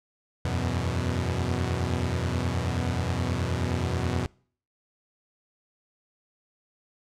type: chord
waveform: sawtooth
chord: E suspended second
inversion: none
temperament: equal with one note detuned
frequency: 83.08 / 92.5 / 123.47 Hz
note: E2 / F#2 / B2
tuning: +14 / 0 / 0 cents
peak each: -26 dBFS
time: 0.45-4.26 s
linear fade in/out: 0 ms
effects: noise-tail reverb RT60 0.5 s tail -25 dB re dry + low-pass 8000 Hz 12 dB/octave